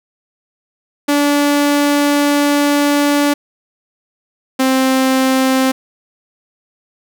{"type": "tone pair in turn", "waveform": "sawtooth", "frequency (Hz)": [288.8, 262.6], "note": ["D4", "C4"], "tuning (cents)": [-29, 6], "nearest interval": "major second", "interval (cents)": 165, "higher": "first", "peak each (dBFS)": -7, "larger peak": "neither", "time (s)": [[1.08, 3.34], [4.59, 5.72]], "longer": "first", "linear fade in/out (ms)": 10, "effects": []}